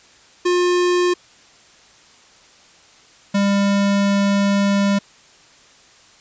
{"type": "tone pair in turn", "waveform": "square", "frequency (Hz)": [356.2, 199.91], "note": ["F4", "G3"], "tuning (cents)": [34, 34], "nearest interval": "minor seventh", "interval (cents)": 1000, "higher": "first", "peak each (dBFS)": -15, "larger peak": "neither", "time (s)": [[0.45, 1.14], [3.34, 4.99]], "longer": "second", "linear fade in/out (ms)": 10, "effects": ["white hiss -49 dBFS RMS until 6.2 s", "resampled to 16000 Hz"]}